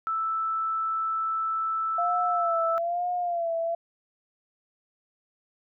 sine tone, 1318.5 Hz, E6, in tune, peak -25 dBFS, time 0.07-2.78 s, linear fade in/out 0 ms
sine tone with vibrato, 689 Hz, F5, 24 cents flat, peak -25 dBFS, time 1.98-3.75 s, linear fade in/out 5 ms, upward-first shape sine, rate 1.1 Hz, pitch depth 67 cents each way
effects none

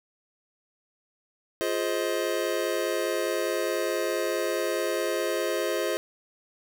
square chord, F minor seventh, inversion none, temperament just, 349.2 / 419.1 / 523.8 / 628.6 Hz, F4 / Ab4 / C5 / Eb5, 0 / +16 / +2 / +18 cents, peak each -32 dBFS, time 1.61-5.97 s, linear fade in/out 0 ms, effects 9-bit

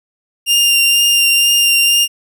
sawtooth tone with vibrato, 2794 Hz, F7, in tune, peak -6 dBFS, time 0.46-2.08 s, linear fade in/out 50 ms, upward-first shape triangle, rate 2.1 Hz, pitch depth 15 cents each way, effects none

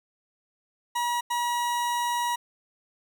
40% pulse tone bursts at uneven times, 960 Hz, B5, 49 cents flat, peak -24 dBFS, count 2, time 0.95-1.21 / 1.3-2.36 s, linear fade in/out 10 ms, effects none

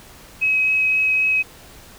sine tone with vibrato, 2548 Hz, D#7, 41 cents sharp, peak -15 dBFS, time 0.41-1.43 s, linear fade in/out 20 ms, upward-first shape triangle, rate 3.8 Hz, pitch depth 8 cents each way, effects pink hiss -44 dBFS RMS until 1.98 s

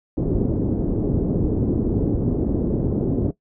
white low-pass noise, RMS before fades -21 dBFS, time 0.17-3.31 s, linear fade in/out 5 ms, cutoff 370 Hz, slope 24 dB/octave, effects noise-tail reverb RT60 0.1 s tail -17 dB re dry

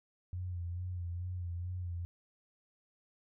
sine tone with vibrato, 88.6 Hz, F2, 25 cents sharp, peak -36 dBFS, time 0.33-2.05 s, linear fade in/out 0 ms, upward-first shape sine, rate 2.3 Hz, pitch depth 48 cents each way, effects none

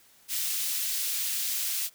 white high-pass noise, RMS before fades -30 dBFS, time 0.28-1.9 s, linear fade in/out 50 ms, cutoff 2700 Hz, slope 12 dB/octave, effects white hiss -59 dBFS RMS until 1.94 s

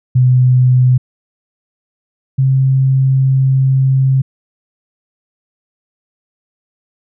sine tone pair in turn, 126.7 / 133.15 Hz, B2 / C3, +45 / +31 cents, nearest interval minor second, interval 86 cents, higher second, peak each -6 / -8 dBFS, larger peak first, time 0.15-0.98 / 2.38-4.22 s, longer second, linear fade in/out 10 ms, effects none

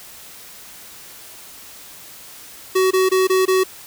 square tone bursts, 375.6 Hz, F#4, 26 cents sharp, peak -14 dBFS, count 5, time 2.75-3.638 s, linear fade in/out 10 ms, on 160 ms, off 22 ms, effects white hiss -40 dBFS RMS until 3.86 s

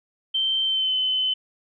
sine tone with pitch glide, 3118 to 3043 Hz, G7 to F#7, -10 to +48 cents, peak -20 dBFS, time 0.34-1.34 s, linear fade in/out 10 ms, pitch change -42 cents, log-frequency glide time 0.64-0.94 s, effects none

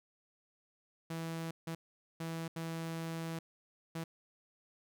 sawtooth tone bursts at uneven times, 164.1 Hz, E3, 8 cents flat, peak -34 dBFS, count 5, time 1.1-1.51 / 1.67-1.75 / 2.2-2.48 / 2.56-3.39 / 3.95-4.04 s, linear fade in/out 5 ms, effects none

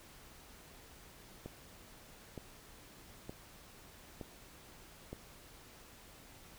click train, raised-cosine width 2 ms, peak -30 dBFS, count 5, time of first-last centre 1.46-5.13 s, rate 1.09 Hz, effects pink hiss -57 dBFS RMS until 6.58 s

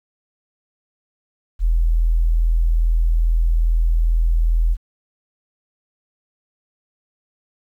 sine tone, 41.2 Hz, E1, in tune, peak -13 dBFS, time 1.59-4.77 s, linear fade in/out 50 ms, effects 9-bit

